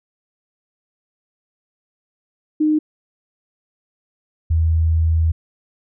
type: tone pair in turn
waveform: sine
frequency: 306.6 / 81.04 Hz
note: D#4 / E2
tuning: -25 / -29 cents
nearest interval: octave + major seventh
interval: 2304 cents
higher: first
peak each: -13 dBFS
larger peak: neither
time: 2.6-2.79 / 4.5-5.32 s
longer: second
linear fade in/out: 10 ms
effects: none